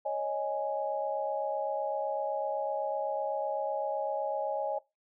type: chord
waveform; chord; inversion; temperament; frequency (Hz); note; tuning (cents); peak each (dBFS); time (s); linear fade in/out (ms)
sine; C# suspended second; none; equal; 554.4 / 622.3 / 830.6; C#5 / D#5 / G#5; 0 / 0 / 0; -34; 0.05-4.79; 10
effects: noise-tail reverb RT60 0.2 s tail -19 dB re dry